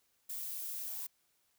violet noise with high-pass filter sweep, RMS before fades -41 dBFS, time 0.29-1.07 s, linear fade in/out 10 ms, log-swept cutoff 240 to 1000 Hz, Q 7.4, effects white hiss -75 dBFS RMS until 1.58 s

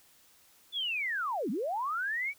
sine linear two-way sweep, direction down then up, 3520 to 185 to 2319 Hz, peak -30 dBFS, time 0.72-2.34 s, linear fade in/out 50 ms, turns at 1.5 s, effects white hiss -62 dBFS RMS until 2.38 s

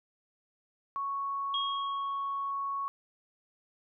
sine tone, 1108.7 Hz, C#6, in tune, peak -31 dBFS, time 0.96-2.88 s, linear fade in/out 0 ms
sine tone with exponential decay, 3272 Hz, G#7, 26 cents flat, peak -29 dBFS, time 1.54-2.51 s, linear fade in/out 2 ms, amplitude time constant 210 ms
effects none

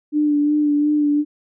sine tone with vibrato, 295.7 Hz, D4, 12 cents sharp, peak -14 dBFS, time 0.12-1.25 s, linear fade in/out 50 ms, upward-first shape sine, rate 2.8 Hz, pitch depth 25 cents each way, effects none

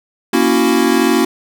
square chord, F# dominant seventh, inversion first, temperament equal with one note detuned, 235.2 / 277.2 / 329.6 / 370 Hz, A#3 / C#4 / E4 / F#4, +16 / 0 / 0 / 0 cents, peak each -17 dBFS, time 0.33-1.25 s, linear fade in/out 5 ms, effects none

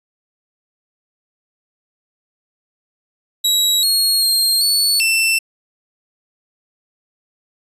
sawtooth tone with pitch steps, 3870 / 4298 / 4210 / 4428 / 2675 Hz, B7 / C8 / C8 / C#8 / E7, -36 / +46 / +10 / -3 / +25 cents, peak -10 dBFS, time 3.44-5.39 s, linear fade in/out 10 ms, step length 390 ms, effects resampled to 32000 Hz

